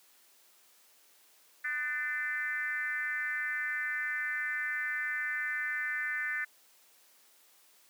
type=tone with frequency modulation; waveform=sine; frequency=1777 Hz; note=A6; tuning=17 cents sharp; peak=-31 dBFS; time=1.64-6.45 s; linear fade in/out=10 ms; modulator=278 Hz; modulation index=1.1; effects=white hiss -63 dBFS RMS until 7.89 s + high-pass 300 Hz 12 dB/octave